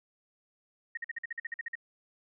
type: tone bursts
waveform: sine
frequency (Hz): 1864.7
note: A#6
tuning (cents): 0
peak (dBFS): -33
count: 12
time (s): 0.95-1.754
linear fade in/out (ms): 5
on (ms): 23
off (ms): 48
effects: none